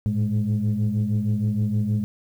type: tone cluster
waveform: sine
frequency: 106.4 / 112.8 / 208.5 Hz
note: G#2 / A2 / G#3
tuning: +42 / +44 / +7 cents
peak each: -23 dBFS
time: 0.06-2.04 s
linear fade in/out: 0 ms
effects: tanh soft clip ceiling -15 dBFS + 9-bit